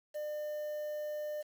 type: tone with quantisation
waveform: triangle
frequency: 600 Hz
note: D5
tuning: 37 cents sharp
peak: -34 dBFS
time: 0.14-1.43 s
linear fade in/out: 20 ms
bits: 9
effects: none